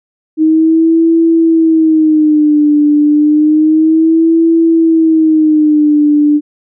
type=tone with vibrato; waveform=sine; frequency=312.3 Hz; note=D#4; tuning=7 cents sharp; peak=-5 dBFS; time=0.37-6.41 s; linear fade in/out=50 ms; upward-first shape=sine; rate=0.3 Hz; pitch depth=95 cents each way; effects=none